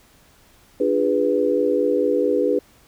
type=chord; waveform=sine; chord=D diminished seventh; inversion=none; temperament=equal with one note detuned; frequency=293.7 / 349.2 / 409.4 / 493.9 Hz; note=D4 / F4 / Ab4 / Cb5; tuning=0 / 0 / -25 / 0 cents; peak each=-23 / -26 / -21 / -20 dBFS; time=0.8-2.59 s; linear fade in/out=5 ms; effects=pink hiss -54 dBFS RMS until 2.87 s